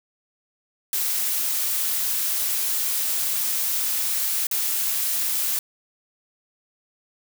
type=noise with dropouts; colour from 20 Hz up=blue; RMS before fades=-24 dBFS; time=0.93-5.59 s; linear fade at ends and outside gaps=1 ms; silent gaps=4.469-4.512 s; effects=none